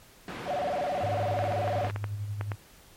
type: band-pass noise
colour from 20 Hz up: pink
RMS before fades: -39 dBFS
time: 0.28-1.91 s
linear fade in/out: 0 ms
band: 140 to 2600 Hz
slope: 12 dB/octave
type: tone with vibrato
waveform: sine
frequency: 650 Hz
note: E5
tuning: 24 cents flat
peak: -27 dBFS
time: 0.45-1.9 s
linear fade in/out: 50 ms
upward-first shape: square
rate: 18 Hz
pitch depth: 200 cents each way
type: tone with tremolo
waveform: sine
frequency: 102.9 Hz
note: G#2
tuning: 16 cents flat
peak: -29 dBFS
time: 1.02-2.56 s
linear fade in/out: 20 ms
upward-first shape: sine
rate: 11 Hz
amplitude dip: 45%
type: clicks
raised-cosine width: 0.5 ms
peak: -19 dBFS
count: 10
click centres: 1.39 / 1.441 / 1.522 / 1.678 / 1.847 / 1.899 / 1.961 / 2.042 / 2.411 / 2.518 s
effects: pink hiss -55 dBFS RMS until 2.96 s + MP3 64 kbps